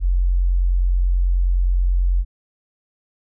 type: tone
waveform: sine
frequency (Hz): 44.7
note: F1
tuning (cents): +41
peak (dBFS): -14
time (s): 0-2.25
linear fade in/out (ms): 50
effects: none